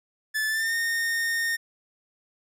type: tone with pitch glide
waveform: 45% pulse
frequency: 1742 to 1836 Hz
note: A6 to A#6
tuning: -18 to -27 cents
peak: -24 dBFS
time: 0.34-1.57 s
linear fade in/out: 20 ms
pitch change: +91 cents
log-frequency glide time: 0.48-0.74 s
effects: none